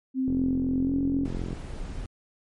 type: tone with pitch glide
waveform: sine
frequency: 261.6 to 274.3 Hz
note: C4 to C#4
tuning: 0 to -18 cents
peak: -23 dBFS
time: 0.14-1.28 s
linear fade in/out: 50 ms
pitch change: +82 cents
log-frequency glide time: 0.8-0.93 s
type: click train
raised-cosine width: 3 ms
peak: -20 dBFS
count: 56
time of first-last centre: 0.28-1.53 s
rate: 44 Hz
type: noise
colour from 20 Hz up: brown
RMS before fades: -35 dBFS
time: 1.25-2.06 s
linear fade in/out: 2 ms
effects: MP3 48 kbps